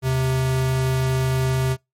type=tone pair together; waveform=square; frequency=77.78 / 130.81 Hz; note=D#2 / C3; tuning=0 / 0 cents; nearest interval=major sixth; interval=900 cents; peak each=-31 / -19 dBFS; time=0.02-1.77 s; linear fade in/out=50 ms; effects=noise-tail reverb RT60 0.2 s tail -26 dB re dry + MP3 64 kbps